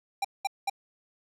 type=tone bursts; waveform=square; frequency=793 Hz; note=G5; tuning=20 cents sharp; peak=-26 dBFS; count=3; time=0.22-0.698 s; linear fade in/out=5 ms; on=26 ms; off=200 ms; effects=low-pass 11000 Hz 12 dB/octave